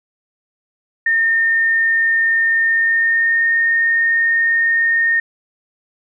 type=tone with pitch glide; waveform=sine; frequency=1821 to 1836.8 Hz; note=A#6 to A#6; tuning=-41 to -26 cents; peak=-12 dBFS; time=1.06-5.2 s; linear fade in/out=5 ms; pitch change=+15 cents; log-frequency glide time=2.61-3.49 s; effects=none